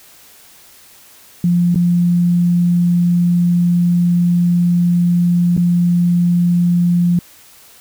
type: tone with dropouts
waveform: sine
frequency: 174.61 Hz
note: F3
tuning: in tune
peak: -10 dBFS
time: 1.44-7.19 s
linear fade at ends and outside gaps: 2 ms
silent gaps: 1.746-1.757 / 5.567-5.576 s
effects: white hiss -44 dBFS RMS until 7.8 s